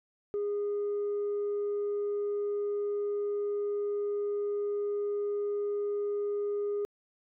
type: tone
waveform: sine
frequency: 410.2 Hz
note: G#4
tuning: 21 cents flat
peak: -27 dBFS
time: 0.34-6.85 s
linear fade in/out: 0 ms
effects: tanh soft clip ceiling -27 dBFS